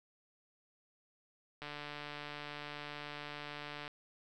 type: click train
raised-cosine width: 0.3 ms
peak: -28 dBFS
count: 333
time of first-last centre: 1.62-3.879 s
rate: 147 Hz
effects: none